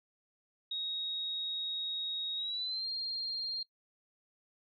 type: tone with pitch glide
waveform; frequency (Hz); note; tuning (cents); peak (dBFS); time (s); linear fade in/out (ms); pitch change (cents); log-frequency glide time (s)
sine; 3770 to 4207; A#7 to C8; +19 to +9; -34; 0.71-3.63; 5; +190; 2.36-2.87
effects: noise-tail reverb RT60 0.1 s tail -22 dB re dry